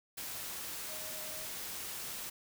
sine tone in noise, 622.3 Hz, D#5, in tune, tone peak -51 dBFS, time 0.88-1.46 s, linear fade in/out 10 ms, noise white, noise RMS -42 dBFS, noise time 0.17-2.3 s, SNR -12 dB, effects none

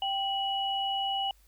sine tone pair together, 784 / 2930 Hz, G5 / F#7, 0 / -18 cents, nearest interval octave + major seventh, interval 2282 cents, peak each -30 / -31 dBFS, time 0.02-1.31 s, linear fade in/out 2 ms, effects added 50 Hz sine -59 dBFS peak until 1.47 s + white hiss -66 dBFS RMS until 1.47 s

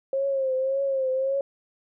sine tone with vibrato, 535 Hz, C5, 38 cents sharp, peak -22 dBFS, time 0.13-1.41 s, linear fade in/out 2 ms, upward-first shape triangle, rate 1.8 Hz, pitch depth 64 cents each way, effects none

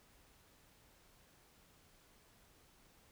silence, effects pink hiss -67 dBFS RMS until 3.11 s

